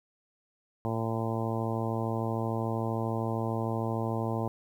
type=harmonic tone; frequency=113.1 Hz; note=A2; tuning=48 cents sharp; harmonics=1 / 2 / 3 / 4 / 5 / 6 / 7 / 8 / 9; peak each=-32 / -35 / -37 / -38 / -39 / -40 / -40 / -41 / -42 dBFS; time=0.85-4.48 s; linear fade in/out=0 ms; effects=10-bit